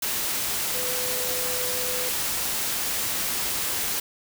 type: tone in noise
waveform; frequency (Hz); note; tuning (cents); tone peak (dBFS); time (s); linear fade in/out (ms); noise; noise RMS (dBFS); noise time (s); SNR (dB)
sine; 501; B4; +25; -33; 0.74-2.09; 5; white; -27; 0.02-4; -9
effects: none